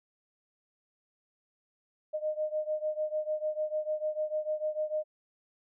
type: beating tone pair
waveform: sine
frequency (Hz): 612 / 618.7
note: D#5 / D#5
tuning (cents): -29 / -10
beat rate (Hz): 6.7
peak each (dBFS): -32 / -34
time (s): 2.13-5.04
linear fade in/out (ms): 20
effects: none